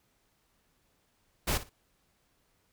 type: noise with echo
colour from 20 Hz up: pink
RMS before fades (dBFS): -29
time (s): 1.47-1.58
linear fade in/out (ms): 10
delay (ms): 58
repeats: 2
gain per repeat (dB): -14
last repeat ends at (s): 1.696
effects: pink hiss -72 dBFS RMS until 2.72 s